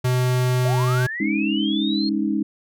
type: tone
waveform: square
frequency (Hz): 126.1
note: B2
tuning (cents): +36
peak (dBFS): -18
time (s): 0.04-1.07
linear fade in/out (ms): 10
type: linear sweep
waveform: sine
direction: up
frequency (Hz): 587.3 to 4295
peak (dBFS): -26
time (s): 0.65-2.09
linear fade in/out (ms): 2
type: chord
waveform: sine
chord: Ab suspended fourth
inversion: none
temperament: equal with one note detuned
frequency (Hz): 207.7 / 277.2 / 314.2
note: Ab3 / Db4 / Eb4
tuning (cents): 0 / 0 / +17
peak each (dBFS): -23 / -25 / -23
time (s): 1.2-2.43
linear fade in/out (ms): 5
effects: none